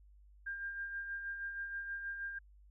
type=tone with tremolo; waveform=sine; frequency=1600 Hz; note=G6; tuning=35 cents sharp; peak=-37 dBFS; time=0.46-2.39 s; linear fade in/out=10 ms; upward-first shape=sine; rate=6.3 Hz; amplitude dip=45%; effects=added 50 Hz sine -58 dBFS peak until 2.7 s